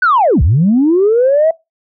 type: linear two-way sweep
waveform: sine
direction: down then up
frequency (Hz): 1534 to 59.9 to 660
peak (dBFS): -6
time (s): 0.02-1.51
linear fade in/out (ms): 5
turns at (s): 0.42
effects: noise-tail reverb RT60 0.2 s tail -22 dB re dry + tanh soft clip ceiling -3 dBFS